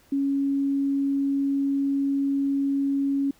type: tone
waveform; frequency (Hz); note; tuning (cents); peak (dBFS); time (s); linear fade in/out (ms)
sine; 277.2; C#4; 0; -21; 0.12-3.31; 5
effects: pink hiss -59 dBFS RMS until 3.39 s